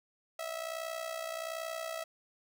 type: tone with amplitude modulation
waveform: sawtooth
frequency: 652 Hz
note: E5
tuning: 19 cents flat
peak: -30 dBFS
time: 0.39-2.04 s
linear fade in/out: 5 ms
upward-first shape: sine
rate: 61.3 Hz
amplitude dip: 70%
effects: none